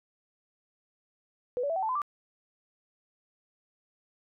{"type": "tone with pitch steps", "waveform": "sine", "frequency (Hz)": [493.9, 570.6, 659.3, 761.7, 880, 1016.7, 1174.7], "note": ["B4", "C#5", "E5", "G5", "A5", "B5", "D6"], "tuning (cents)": [0, 50, 0, -50, 0, 50, 0], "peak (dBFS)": -27, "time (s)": [1.57, 2.018], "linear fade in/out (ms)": 0, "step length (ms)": 64, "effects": []}